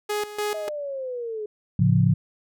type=tone with tremolo; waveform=sawtooth; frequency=417.6 Hz; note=G#4; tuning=10 cents sharp; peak=-20 dBFS; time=0.09-0.69 s; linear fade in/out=10 ms; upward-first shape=square; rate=3.4 Hz; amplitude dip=75%
type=linear sweep; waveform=sine; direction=down; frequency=644 to 415.3 Hz; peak=-28 dBFS; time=0.54-1.46 s; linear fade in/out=5 ms
type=chord; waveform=sine; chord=A augmented; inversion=none; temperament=equal; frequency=110 / 138.59 / 174.61 Hz; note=A2 / C#3 / E#3; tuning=0 / 0 / 0 cents; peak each=-20 dBFS; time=1.79-2.14 s; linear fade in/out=5 ms
effects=none